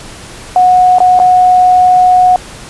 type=tone with dropouts; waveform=sine; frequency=731 Hz; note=F#5; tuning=21 cents flat; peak=-3 dBFS; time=0.56-2.36 s; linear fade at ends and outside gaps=1 ms; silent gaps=0.985-1.003 / 1.191-1.199 s; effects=pink hiss -30 dBFS RMS until 2.69 s + resampled to 24000 Hz